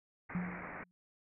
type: low-pass noise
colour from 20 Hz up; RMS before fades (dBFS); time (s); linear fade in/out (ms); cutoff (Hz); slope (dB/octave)
white; -46; 0.29-0.84; 10; 2300; 96
type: tone with exponential decay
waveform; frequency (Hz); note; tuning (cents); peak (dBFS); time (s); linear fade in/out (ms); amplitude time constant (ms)
sine; 178.4; F3; +37; -31; 0.35-0.91; 0; 120
effects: none